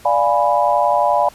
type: chord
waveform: sine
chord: D diminished seventh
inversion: none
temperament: equal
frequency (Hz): 587.3 / 698.5 / 830.6 / 987.8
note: D5 / F5 / Ab5 / Cb6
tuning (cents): 0 / 0 / 0 / 0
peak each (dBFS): -18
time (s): 0.05-1.29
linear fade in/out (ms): 5
effects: pink hiss -44 dBFS RMS until 1.34 s + resampled to 32000 Hz